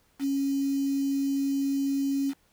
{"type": "tone with quantisation", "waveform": "sine", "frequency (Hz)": 275.6, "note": "C#4", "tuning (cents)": -10, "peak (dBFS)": -24, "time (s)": [0.19, 2.34], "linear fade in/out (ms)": 50, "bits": 7, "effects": ["pink hiss -66 dBFS RMS until 2.52 s"]}